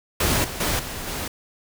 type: noise with level steps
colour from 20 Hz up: pink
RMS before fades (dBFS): -21 / -32 / -23 / -32 / -29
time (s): 0.2-1.28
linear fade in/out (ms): 5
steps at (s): 0.44 / 0.6 / 0.79 / 1.07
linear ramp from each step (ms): 5
effects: none